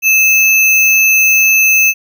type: tone with sample-and-hold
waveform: sine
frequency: 2609 Hz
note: E7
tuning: 18 cents flat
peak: -6 dBFS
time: 0.02-1.94 s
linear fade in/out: 50 ms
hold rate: 8820 Hz
effects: none